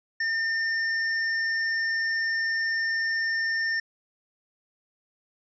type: tone with hard clipping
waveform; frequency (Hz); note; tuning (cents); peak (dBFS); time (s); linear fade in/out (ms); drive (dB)
triangle; 1809; A6; +48; -26; 0.2-3.8; 5; 15
effects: resampled to 16000 Hz